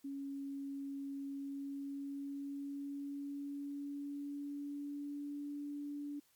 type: tone with pitch glide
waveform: sine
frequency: 277.2 to 289.1 Hz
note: C#4 to D4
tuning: 0 to -27 cents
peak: -40 dBFS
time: 0.04-6.2 s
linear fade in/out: 10 ms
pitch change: +73 cents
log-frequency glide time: 1.22-5.62 s
effects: white hiss -72 dBFS RMS until 6.35 s + MP3 96 kbps